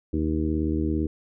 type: harmonic tone with a mistuned harmonic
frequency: 77.78 Hz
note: D#2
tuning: in tune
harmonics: 1 / 2 / 3 / 4 / 5 / 6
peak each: -27 / -33 / -30 / -26 / -33 / -39 dBFS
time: 0.13-1.07 s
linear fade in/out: 5 ms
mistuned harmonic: 6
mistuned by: +37 cents
effects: none